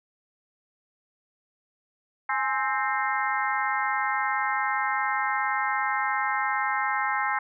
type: harmonic tone with a mistuned harmonic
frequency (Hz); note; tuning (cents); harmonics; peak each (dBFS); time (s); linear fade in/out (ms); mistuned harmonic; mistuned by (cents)
262.7; C4; +7; 3 / 4 / 5 / 6 / 7 / 8; -29 / -30 / -31 / -32 / -32 / -33; 2.29-7.39; 5; 3; +95
effects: none